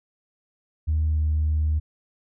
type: tone with pitch glide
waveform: sine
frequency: 77.78 to 76.89 Hz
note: D#2 to D#2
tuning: 0 to -20 cents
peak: -18 dBFS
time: 0.87-1.8 s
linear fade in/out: 20 ms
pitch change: -20 cents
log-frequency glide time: 1.09-1.19 s
effects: tanh soft clip ceiling -16 dBFS